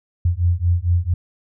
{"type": "beating tone pair", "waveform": "sine", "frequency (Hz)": [85.2, 89.6], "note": ["F2", "F2"], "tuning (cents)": [-42, 45], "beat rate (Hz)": 4.4, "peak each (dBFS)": -18, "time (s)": [0.25, 1.14], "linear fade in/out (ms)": 5, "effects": []}